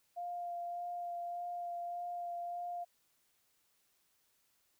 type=tone with vibrato; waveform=sine; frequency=699 Hz; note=F5; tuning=1 cent sharp; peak=-38 dBFS; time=0.16-2.85 s; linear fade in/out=20 ms; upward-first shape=sine; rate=1.7 Hz; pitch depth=12 cents each way; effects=white hiss -75 dBFS RMS until 4.79 s